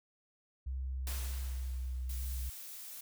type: tone with pitch glide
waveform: sine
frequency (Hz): 65.41 to 63.29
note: C2 to B1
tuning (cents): 0 to +43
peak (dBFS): -35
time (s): 0.66-2.5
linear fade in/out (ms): 10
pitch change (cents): -57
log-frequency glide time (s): 0.83-2.04
type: noise with exponential decay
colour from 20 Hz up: white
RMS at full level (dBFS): -42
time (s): 1.07-2.68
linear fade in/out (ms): 1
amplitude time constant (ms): 350
type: noise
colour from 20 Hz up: blue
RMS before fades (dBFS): -47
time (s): 2.09-3.01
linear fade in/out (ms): 5
effects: none